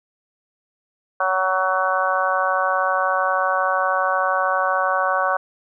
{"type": "harmonic tone", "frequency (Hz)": 187.3, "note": "F#3", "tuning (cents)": 21, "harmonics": [3, 4, 5, 6, 7, 8], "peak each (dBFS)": [-24, -24, -28, -22, -28, -24], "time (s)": [1.2, 5.37], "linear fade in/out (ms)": 5, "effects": []}